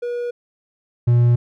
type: tone pair in turn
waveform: triangle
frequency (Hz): 482 / 120.08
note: B4 / B2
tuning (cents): -42 / -48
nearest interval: 2 octaves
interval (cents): 2406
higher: first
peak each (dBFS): -20 / -9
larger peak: second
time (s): 0.02-0.31 / 1.07-1.36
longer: neither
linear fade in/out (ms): 10
effects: none